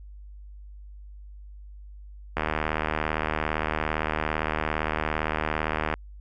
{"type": "click train", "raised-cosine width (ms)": 0.5, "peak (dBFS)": -10, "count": 278, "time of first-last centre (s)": [2.37, 5.94], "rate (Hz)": 77.6, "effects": ["added 50 Hz sine -41 dBFS peak until 6.2 s"]}